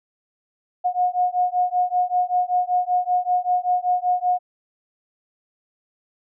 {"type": "beating tone pair", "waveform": "sine", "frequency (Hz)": [720, 725.2], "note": ["F#5", "F#5"], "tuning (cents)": [-47, -35], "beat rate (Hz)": 5.2, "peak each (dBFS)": -21, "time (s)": [0.84, 4.39], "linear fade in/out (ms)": 20, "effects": []}